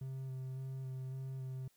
triangle tone with vibrato, 131.6 Hz, C3, 10 cents sharp, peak -38 dBFS, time 0.01-1.68 s, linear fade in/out 5 ms, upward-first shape square, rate 1.8 Hz, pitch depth 14 cents each way, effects white hiss -73 dBFS RMS until 1.76 s

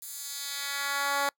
10% pulse tone with high-pass filter sweep, 281.6 Hz, C#4, 27 cents sharp, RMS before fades -32 dBFS, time 0.02-1.29 s, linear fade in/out 2 ms, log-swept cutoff 10000 to 610 Hz, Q 0.9, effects noise-tail reverb RT60 0.1 s tail -25 dB re dry

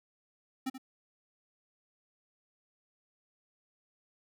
square tone with echo, 262.5 Hz, C4, 6 cents sharp, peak -32 dBFS, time 0.66-0.7 s, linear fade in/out 10 ms, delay 81 ms, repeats 1, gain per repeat -10 dB, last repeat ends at 0.781 s, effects none

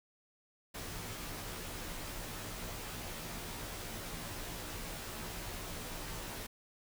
pink noise with comb filter, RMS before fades -43 dBFS, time 0.74-6.47 s, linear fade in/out 10 ms, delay 15 ms, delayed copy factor -0.95, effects none

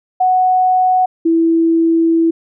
sine tone pair in turn, 740 / 329.6 Hz, F#5 / E4, 0 / 0 cents, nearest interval octave + major second, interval 1400 cents, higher first, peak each -9 dBFS, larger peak neither, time 0.2-1.06 / 1.25-2.31 s, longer second, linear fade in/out 10 ms, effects none

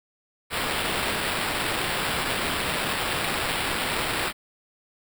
blue noise with sample-and-hold, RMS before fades -27 dBFS, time 0.5-4.33 s, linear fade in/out 50 ms, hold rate 6300 Hz, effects none

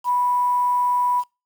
sine tone with quantisation, 984 Hz, B5, 7 cents flat, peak -17 dBFS, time 0.04-1.24 s, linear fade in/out 50 ms, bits 7, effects noise-tail reverb RT60 0.3 s tail -26 dB re dry

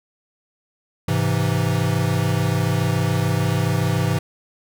square chord, Ab augmented, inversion none, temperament equal, 103.83 / 130.81 / 164.81 Hz, Ab2 / C3 / E3, 0 / 0 / 0 cents, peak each -23 dBFS, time 1.08-4.19 s, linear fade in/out 5 ms, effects none

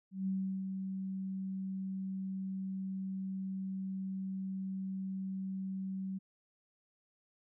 sine tone with ADSR envelope, 190.9 Hz, G3, 46 cents flat, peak -31 dBFS, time 0.11-6.19 s, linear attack 160 ms, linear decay 360 ms, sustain -5 dB, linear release 18 ms, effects none

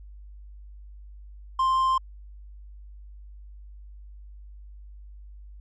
triangle tone, 1049 Hz, C6, 4 cents sharp, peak -18 dBFS, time 1.59-1.98 s, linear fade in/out 5 ms, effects added 50 Hz sine -42 dBFS peak until 5.6 s + resampled to 22050 Hz

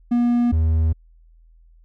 triangle tone pair in turn, 240 / 80.09 Hz, B3 / E2, -49 / -49 cents, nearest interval octave + perfect fifth, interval 1900 cents, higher first, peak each -13 dBFS, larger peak neither, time 0.11-0.52 / 0.52-0.93 s, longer neither, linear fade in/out 10 ms, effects added 41 Hz sine -48 dBFS peak until 1.84 s

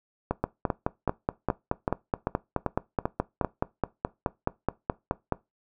two click trains, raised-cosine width 1 ms, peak -10 / -11 dBFS, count 24 / 9, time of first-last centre 0.44-5.323 / 0.31-3.447 s, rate 4.71 / 2.55 Hz, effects noise-tail reverb RT60 0.2 s tail -20 dB re dry

